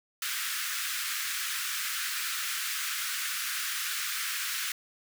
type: high-pass noise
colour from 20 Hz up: pink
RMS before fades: -33 dBFS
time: 0.22-4.72 s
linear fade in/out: 2 ms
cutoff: 1300 Hz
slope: 48 dB/octave
effects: none